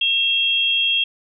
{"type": "tone pair together", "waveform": "sine", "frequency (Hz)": [2715, 3254], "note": ["F7", "G#7"], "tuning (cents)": [-50, -36], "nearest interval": "minor third", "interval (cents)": 314, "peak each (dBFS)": [-21, -17], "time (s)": [0.01, 1.04], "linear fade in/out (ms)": 5, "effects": []}